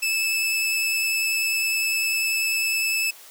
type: tone with vibrato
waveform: sawtooth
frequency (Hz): 2619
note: E7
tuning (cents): -12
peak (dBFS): -18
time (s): 0.02-3.11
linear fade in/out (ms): 10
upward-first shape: triangle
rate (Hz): 10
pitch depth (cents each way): 12
effects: white hiss -46 dBFS RMS until 3.3 s + high-pass 400 Hz 12 dB/octave